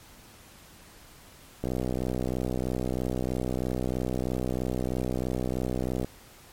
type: click train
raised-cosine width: 2 ms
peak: -16 dBFS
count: 279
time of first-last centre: 1.64-6.046 s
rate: 63.1 Hz
effects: pink hiss -52 dBFS RMS until 6.52 s + MP3 64 kbps